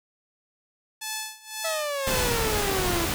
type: tone with tremolo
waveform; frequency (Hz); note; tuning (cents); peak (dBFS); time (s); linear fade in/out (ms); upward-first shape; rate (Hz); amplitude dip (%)
5% pulse; 868; A5; -24; -17; 1.01-2.61; 10; sine; 1.9; 90
type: exponential sweep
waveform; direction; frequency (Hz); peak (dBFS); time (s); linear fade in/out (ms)
sawtooth; down; 659.3 to 329.6; -23; 1.64-3.06; 10
type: noise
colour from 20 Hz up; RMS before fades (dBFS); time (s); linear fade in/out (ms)
pink; -27; 2.07-3.14; 0
effects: none